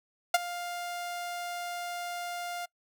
sawtooth tone with ADSR envelope, 702 Hz, F5, 9 cents sharp, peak -14 dBFS, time 0.34-2.66 s, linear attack 5 ms, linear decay 27 ms, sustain -17 dB, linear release 12 ms, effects noise-tail reverb RT60 0.1 s tail -24 dB re dry

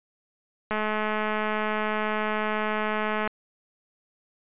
click train, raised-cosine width 0.5 ms, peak -13 dBFS, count 550, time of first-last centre 0.71-3.275 s, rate 214 Hz, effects resampled to 8000 Hz

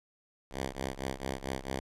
5% pulse ring-modulated tone, 66.5 Hz, C2, 29 cents sharp, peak -21 dBFS, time 0.51-1.8 s, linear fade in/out 0 ms, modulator 31 Hz, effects low-pass 11000 Hz 12 dB/octave

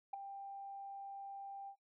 sine tone with ADSR envelope, 791 Hz, G5, 15 cents sharp, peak -34 dBFS, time 0.13-1.76 s, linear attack 8 ms, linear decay 8 ms, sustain -11 dB, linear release 80 ms, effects noise-tail reverb RT60 0.1 s tail -18 dB re dry + tanh soft clip ceiling -34 dBFS

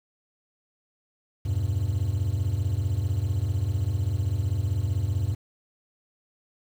triangle chord, E minor, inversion none, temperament equal with one note detuned, 82.41 / 98 / 122.76 Hz, E2 / G2 / B2, 0 / 0 / -10 cents, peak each -28 / -23 / -29 dBFS, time 1.45-5.35 s, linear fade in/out 10 ms, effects 8-bit

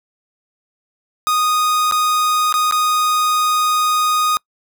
45% pulse tone with dropouts, 1240 Hz, D#6, 6 cents flat, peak -14 dBFS, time 1.27-4.37 s, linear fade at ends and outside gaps 0 ms, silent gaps 1.912-1.922 / 2.525-2.54 / 2.711-2.723 s, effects noise-tail reverb RT60 0.1 s tail -26 dB re dry

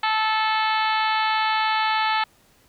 harmonic tone, 436.7 Hz, A4, 13 cents flat, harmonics 2 / 3 / 4 / 5 / 6 / 7 / 8 / 9 / 10, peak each -22 / -26 / -28 / -30 / -32 / -33 / -34 / -35 / -36 dBFS, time 0.03-2.24 s, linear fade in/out 5 ms, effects pink hiss -58 dBFS RMS until 2.68 s

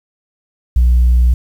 sine tone, 60.9 Hz, B1, 24 cents flat, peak -5 dBFS, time 0.76-1.34 s, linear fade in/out 5 ms, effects tanh soft clip ceiling -5 dBFS + 7-bit

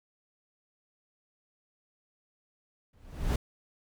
brown noise with exponential growth, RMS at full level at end -22 dBFS, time 2.93-3.36 s, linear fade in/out 5 ms, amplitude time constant 92 ms, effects none

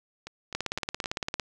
two click trains, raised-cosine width 0.2 ms, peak -22 / -12 dBFS, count 4 / 16, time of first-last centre 0.27-1.041 / 0.55-1.397 s, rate 3.89 / 17.7 Hz, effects none

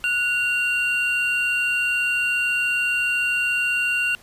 triangle tone pair together, 1465.8 / 2767 Hz, F#6 / F7, -17 / -17 cents, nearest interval major seventh, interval 1100 cents, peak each -23 / -19 dBFS, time 0.04-4.15 s, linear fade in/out 0 ms, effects pink hiss -50 dBFS RMS until 4.22 s + resampled to 32000 Hz

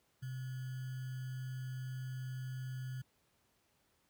sine tone with sample-and-hold, 128.7 Hz, C3, 28 cents flat, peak -39 dBFS, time 0.22-3.02 s, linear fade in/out 10 ms, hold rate 1575 Hz, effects pink hiss -75 dBFS RMS until 4.09 s + high-pass 60 Hz 12 dB/octave

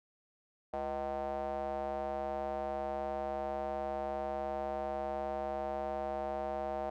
square tone with band-pass filter, 69.3 Hz, C#2, in tune, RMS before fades -37 dBFS, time 0.73-6.9 s, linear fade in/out 5 ms, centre 690 Hz, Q 5.1, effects none

